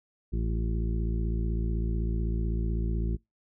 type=harmonic tone; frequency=55.9 Hz; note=A1; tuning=28 cents sharp; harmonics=1 / 2 / 3 / 4 / 6 / 7; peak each=-27 / -35 / -36 / -39 / -40 / -45 dBFS; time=0.32-3.17 s; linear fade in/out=20 ms; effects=noise-tail reverb RT60 0.2 s tail -26 dB re dry